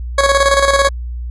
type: tone with tremolo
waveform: 20% pulse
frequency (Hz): 554.4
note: C#5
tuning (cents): 0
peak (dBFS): -3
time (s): 0.18-0.89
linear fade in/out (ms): 5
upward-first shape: square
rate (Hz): 18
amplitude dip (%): 55
effects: added 60 Hz sine -21 dBFS peak until 1.3 s + resampled to 22050 Hz